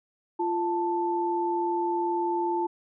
sine tone pair together, 346.4 / 881.2 Hz, F4 / A5, -14 / +2 cents, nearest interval octave + major third, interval 1616 cents, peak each -27 dBFS, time 0.39-2.67 s, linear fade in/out 10 ms, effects none

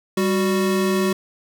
square tone pair together, 196.62 / 370 Hz, G3 / F#4, +5 / 0 cents, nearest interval major seventh, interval 1095 cents, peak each -21 dBFS, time 0.17-1.13 s, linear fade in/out 5 ms, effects none

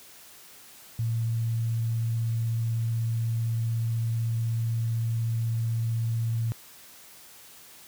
sine tone, 114.5 Hz, A#2, 31 cents flat, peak -24 dBFS, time 0.99-6.52 s, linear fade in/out 0 ms, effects white hiss -50 dBFS RMS until 7.87 s + high-pass 60 Hz 12 dB/octave

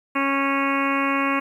harmonic tone, 275.6 Hz, C#4, 10 cents flat, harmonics 1 / 2 / 3 / 4 / 5 / 6 / 7 / 8 / 9 / 10, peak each -24 / -30 / -34 / -24 / -32 / -32 / -33 / -29 / -31 / -33 dBFS, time 0.15-1.4 s, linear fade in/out 10 ms, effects 9-bit

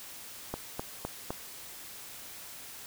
click train, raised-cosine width 1 ms, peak -19 dBFS, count 4, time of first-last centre 0.54-1.305 s, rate 3.92 Hz, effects white hiss -46 dBFS RMS until 2.86 s

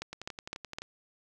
two click trains, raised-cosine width 0.2 ms, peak -19 / -23 dBFS, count 4 / 9, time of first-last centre 0.02-0.785 / 0.13-0.82 s, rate 3.92 / 11.6 Hz, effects none

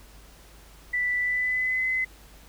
sine tone with pitch glide, 1975.5 to 2036 Hz, B6 to C7, 0 to -48 cents, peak -23 dBFS, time 0.93-2.05 s, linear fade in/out 10 ms, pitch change +52 cents, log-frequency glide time 1.19-1.86 s, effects added 50 Hz sine -50 dBFS peak until 2.48 s + pink hiss -53 dBFS RMS until 2.48 s

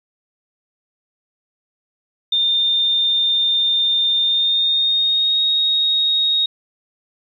sine tone with pitch glide, 3616 to 3752 Hz, A7 to A#7, +47 to +11 cents, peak -14 dBFS, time 2.32-6.46 s, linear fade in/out 5 ms, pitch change +64 cents, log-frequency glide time 4.2-5.43 s, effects 9-bit

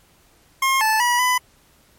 25% pulse tone with pitch steps, 1070 / 874 / 970 / 1000 Hz, C6 / A5 / B5 / B5, +38 / -12 / -31 / +21 cents, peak -12 dBFS, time 0.62-1.38 s, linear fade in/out 5 ms, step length 190 ms, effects pink hiss -56 dBFS RMS until 1.98 s + MP3 64 kbps

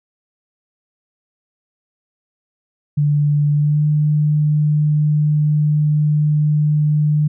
sine tone with pitch glide, 146.83 to 150.35 Hz, D3 to D3, 0 to +41 cents, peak -12 dBFS, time 2.97-7.28 s, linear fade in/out 10 ms, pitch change +41 cents, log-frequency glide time 3.53-3.85 s, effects none

